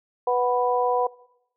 harmonic tone, 246.9 Hz, B3, in tune, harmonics 2 / 3 / 4, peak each -22 / -24 / -25 dBFS, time 0.27-1.07 s, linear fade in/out 5 ms, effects noise-tail reverb RT60 0.8 s tail -21 dB re dry

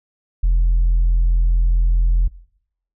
sine tone, 42.34 Hz, E1, 47 cents sharp, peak -10 dBFS, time 0.43-2.28 s, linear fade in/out 10 ms, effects noise-tail reverb RT60 0.7 s tail -21 dB re dry + tanh soft clip ceiling -10 dBFS

